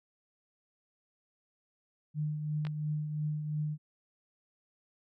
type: tone with tremolo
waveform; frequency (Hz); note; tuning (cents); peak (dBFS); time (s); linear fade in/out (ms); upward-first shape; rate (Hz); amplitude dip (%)
sine; 151.4; D#3; -47; -29; 2.14-3.78; 50; triangle; 2.9; 50
type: clicks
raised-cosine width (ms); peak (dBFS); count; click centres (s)
0.3; -27; 2; 2.651 / 2.669
effects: none